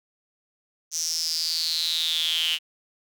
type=tone with high-pass filter sweep; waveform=square; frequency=81.2 Hz; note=E2; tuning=26 cents flat; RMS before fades=-26 dBFS; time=0.91-2.59 s; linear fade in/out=50 ms; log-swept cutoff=6000 to 2900 Hz; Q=9.6; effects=none